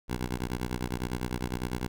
10% pulse ring-modulated tone, 61.74 Hz, B1, in tune, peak -20 dBFS, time 0.08-1.88 s, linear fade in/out 10 ms, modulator 25.9 Hz, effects none

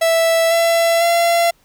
45% pulse tone with pitch steps, 659.3 / 670.4 / 681.8 Hz, E5 / E5 / F5, 0 / +29 / -42 cents, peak -12 dBFS, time 0.01-1.51 s, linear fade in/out 10 ms, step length 500 ms, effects pink hiss -57 dBFS RMS until 1.64 s

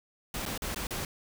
pink noise with dropouts, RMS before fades -35 dBFS, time 0.34-1.05 s, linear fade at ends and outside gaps 2 ms, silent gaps 0.454-0.461 / 0.577-0.62 / 0.746-0.76 / 0.87-0.907 s, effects none

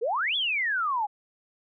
sine exponential two-way sweep, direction up then down, 416.9 to 3500 to 799 Hz, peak -24 dBFS, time 0.01-1.07 s, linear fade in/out 20 ms, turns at 0.36 s, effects none

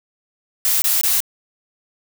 blue noise bursts, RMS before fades -17 dBFS, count 3, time 0.65-1.204 s, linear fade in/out 0 ms, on 170 ms, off 22 ms, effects none

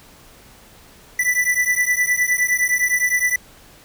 square beating tone pair, 1975.5 / 1985.2 Hz, B6 / B6, 0 / +8 cents, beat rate 9.7 Hz, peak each -20 dBFS, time 1.19-3.36 s, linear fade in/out 5 ms, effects pink hiss -47 dBFS RMS until 3.84 s

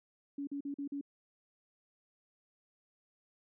sine tone bursts, 282.5 Hz, C#4, 33 cents sharp, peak -36 dBFS, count 5, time 0.38-1.012 s, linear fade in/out 5 ms, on 92 ms, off 43 ms, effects none

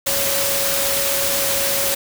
sine tone in noise, 554.4 Hz, C#5, in tune, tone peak -25 dBFS, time 0.06-1.95 s, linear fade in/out 10 ms, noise white, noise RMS -20 dBFS, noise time 0.06-1.95 s, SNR -8 dB, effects none

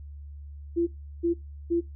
sine tone bursts, 340.6 Hz, F4, 43 cents flat, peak -21 dBFS, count 3, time 0.76-1.81 s, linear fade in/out 20 ms, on 110 ms, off 360 ms, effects noise-tail reverb RT60 0.2 s tail -21 dB re dry + added 72 Hz sine -39 dBFS peak until 1.95 s

